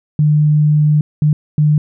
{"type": "tone bursts at uneven times", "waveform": "sine", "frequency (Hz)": 150.5, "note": "D3", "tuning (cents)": 43, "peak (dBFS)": -8, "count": 3, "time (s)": [[0.19, 1.01], [1.22, 1.33], [1.58, 1.78]], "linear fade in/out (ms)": 2, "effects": []}